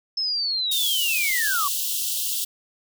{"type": "linear sweep", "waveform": "sine", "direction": "down", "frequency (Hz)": [5274, 1088], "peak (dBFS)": -22, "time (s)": [0.17, 1.68], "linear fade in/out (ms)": 5}
{"type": "high-pass noise", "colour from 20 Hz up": "white", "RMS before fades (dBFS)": -26, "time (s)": [0.71, 2.45], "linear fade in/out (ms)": 10, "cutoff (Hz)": 2800, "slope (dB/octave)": 96}
{"effects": []}